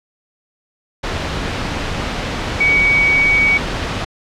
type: tone in noise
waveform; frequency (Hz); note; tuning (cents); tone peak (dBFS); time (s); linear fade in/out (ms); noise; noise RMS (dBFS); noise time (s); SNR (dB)
sine; 2255; C#7; +29; -10; 2.6-3.58; 10; pink; -21; 1.03-4.05; +8
effects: low-pass 4000 Hz 12 dB/octave